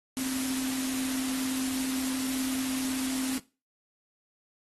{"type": "tone in noise", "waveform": "sine", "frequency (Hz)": 261.6, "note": "C4", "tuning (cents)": 0, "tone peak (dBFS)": -30, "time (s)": [0.17, 3.38], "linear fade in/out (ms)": 0, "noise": "white", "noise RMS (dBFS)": -35, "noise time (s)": [0.17, 3.38], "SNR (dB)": 2, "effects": ["noise-tail reverb RT60 0.3 s tail -19 dB re dry", "AAC 32 kbps"]}